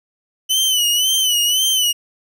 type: tone with vibrato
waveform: sawtooth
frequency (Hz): 3000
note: F#7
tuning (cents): +23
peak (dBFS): -11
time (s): 0.49-1.93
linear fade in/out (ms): 20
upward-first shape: sine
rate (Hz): 1.9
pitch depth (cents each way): 84
effects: none